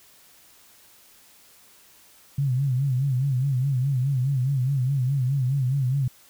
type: tone with vibrato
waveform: sine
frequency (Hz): 132.8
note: C3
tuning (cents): +26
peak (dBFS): -20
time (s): 2.38-6.08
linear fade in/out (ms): 5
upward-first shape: sine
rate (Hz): 4.8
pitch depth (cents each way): 120
effects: white hiss -54 dBFS RMS until 6.29 s